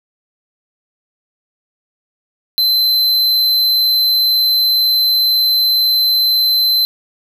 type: tone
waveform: square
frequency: 4071 Hz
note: C8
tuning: 48 cents flat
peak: -11 dBFS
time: 2.58-6.85 s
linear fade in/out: 0 ms
effects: none